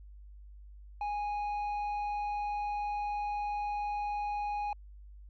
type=tone with tanh clipping; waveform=sine; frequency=827 Hz; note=G#5; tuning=8 cents flat; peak=-33 dBFS; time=1.01-4.73 s; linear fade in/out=2 ms; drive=6 dB; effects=added 50 Hz sine -48 dBFS peak until 5.29 s